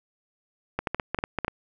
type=clicks; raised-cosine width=0.5 ms; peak=-11 dBFS; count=10; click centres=0.79 / 0.872 / 0.946 / 0.998 / 1.146 / 1.188 / 1.239 / 1.387 / 1.447 / 1.481 s; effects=none